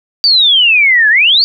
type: exponential two-way sweep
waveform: sine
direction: down then up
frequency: 4699 to 1661.2 to 4699 Hz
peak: -5 dBFS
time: 0.24-1.44 s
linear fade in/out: 0 ms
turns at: 1.09 s
effects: none